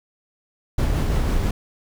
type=noise with tremolo; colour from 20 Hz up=brown; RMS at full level=-19 dBFS; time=0.78-1.51 s; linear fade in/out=5 ms; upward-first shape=sine; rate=6 Hz; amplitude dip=25%; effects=none